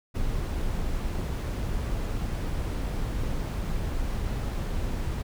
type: noise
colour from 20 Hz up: brown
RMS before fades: -29 dBFS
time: 0.14-5.23 s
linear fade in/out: 20 ms
effects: none